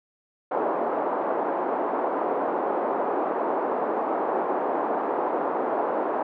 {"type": "band-pass noise", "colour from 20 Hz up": "white", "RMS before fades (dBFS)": -26, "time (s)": [0.51, 6.23], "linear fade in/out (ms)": 5, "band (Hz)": [290, 940], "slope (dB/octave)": 24, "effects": []}